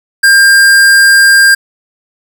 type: tone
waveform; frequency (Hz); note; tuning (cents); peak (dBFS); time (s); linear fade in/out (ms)
square; 1600; G6; +35; -3; 0.23-1.55; 10
effects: 7-bit